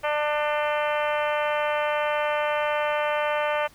harmonic tone with a mistuned harmonic, 298.2 Hz, D4, 27 cents sharp, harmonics 2 / 3 / 4 / 5 / 6 / 7 / 8 / 9 / 10, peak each -25 / -29 / -31 / -33 / -35 / -36 / -37 / -38 / -39 dBFS, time 0.03-3.68 s, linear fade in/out 20 ms, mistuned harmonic 10, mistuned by +53 cents, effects pink hiss -54 dBFS RMS until 3.74 s

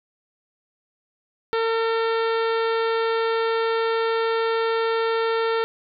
harmonic tone, 453.3 Hz, A#4, 48 cents flat, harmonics 1 / 2 / 3 / 4 / 5 / 6 / 7 / 8 / 9 / 10, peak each -21 / -29 / -28 / -33 / -38 / -40 / -40 / -39 / -43 / -44 dBFS, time 1.53-5.64 s, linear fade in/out 0 ms, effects none

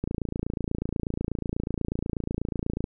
click train, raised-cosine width 3 ms, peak -15 dBFS, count 80, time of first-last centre 0.04-2.841 s, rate 28.2 Hz, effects none

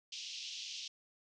pink band-pass noise, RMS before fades -45 dBFS, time 0.12-0.88 s, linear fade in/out 5 ms, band 2700 to 6200 Hz, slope 48 dB/octave, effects none

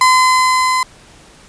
35% pulse tone with level ramp, 1023 Hz, C6, 39 cents flat, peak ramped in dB -5 to -11 dBFS, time 0.01-0.83 s, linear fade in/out 2 ms, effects pink hiss -43 dBFS RMS until 1.48 s + resampled to 22050 Hz

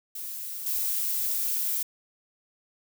violet noise with level steps, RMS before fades -36 / -28 dBFS, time 0.15-1.83 s, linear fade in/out 5 ms, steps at 0.66 s, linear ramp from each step 5 ms, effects none

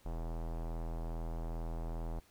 square tone with low-pass filter, 41.2 Hz, E1, in tune, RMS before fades -39 dBFS, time 0.05-2.2 s, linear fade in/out 10 ms, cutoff 820 Hz, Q 1.8, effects pink hiss -66 dBFS RMS until 2.3 s

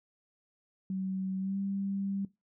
sine tone with pitch glide, 189.6 to 196.74 Hz, F#3 to G3, +43 to +7 cents, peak -31 dBFS, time 0.9-2.25 s, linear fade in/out 2 ms, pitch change +64 cents, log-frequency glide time 1.39-1.57 s, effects noise-tail reverb RT60 0.2 s tail -18 dB re dry

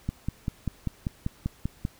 click train, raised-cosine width 5 ms, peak -15 dBFS, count 10, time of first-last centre 0.09-1.851 s, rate 5.11 Hz, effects pink hiss -56 dBFS RMS until 1.99 s

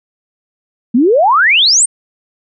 sine exponential sweep, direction up, 220.7 to 9060 Hz, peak -6 dBFS, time 0.94-1.86 s, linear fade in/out 10 ms, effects none

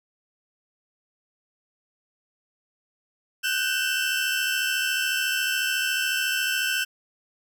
30% pulse tone cluster, 1491 / 1565 / 2680 Hz, F#6 / G6 / E7, +13 / -3 / +28 cents, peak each -25 dBFS, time 3.43-6.85 s, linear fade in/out 20 ms, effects none

